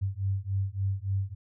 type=beating tone pair; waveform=sine; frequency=95.8 / 99.3 Hz; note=G2 / G2; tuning=-39 / +23 cents; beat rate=3.5 Hz; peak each=-30 dBFS; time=0.01-1.35 s; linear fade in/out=20 ms; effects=none